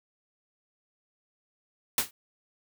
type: noise with exponential decay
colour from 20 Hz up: white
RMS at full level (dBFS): -20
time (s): 1.98-2.11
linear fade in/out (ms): 2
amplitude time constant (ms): 28
effects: none